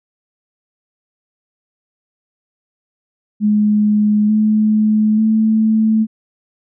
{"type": "tone with pitch steps", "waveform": "sine", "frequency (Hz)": [210.1, 214.6, 219.3], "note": ["G#3", "A3", "A3"], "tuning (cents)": [20, -43, -6], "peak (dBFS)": -10, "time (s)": [3.4, 6.07], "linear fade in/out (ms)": 50, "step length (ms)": 890, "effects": []}